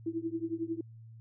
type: tone with tremolo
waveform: sine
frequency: 330 Hz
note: E4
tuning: 2 cents sharp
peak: -28 dBFS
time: 0.06-0.81 s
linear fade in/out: 5 ms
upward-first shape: triangle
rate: 11 Hz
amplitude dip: 100%
effects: added 113 Hz sine -48 dBFS peak until 1.2 s